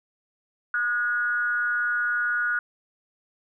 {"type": "tone with frequency modulation", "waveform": "sine", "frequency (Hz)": 1449, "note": "F#6", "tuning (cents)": -37, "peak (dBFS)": -22, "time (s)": [0.74, 2.59], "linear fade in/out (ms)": 2, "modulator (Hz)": 222, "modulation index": 0.49, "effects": []}